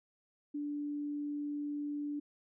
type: tone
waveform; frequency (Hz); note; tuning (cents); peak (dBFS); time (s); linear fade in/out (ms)
sine; 292; D4; -10; -35; 0.54-2.2; 10
effects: none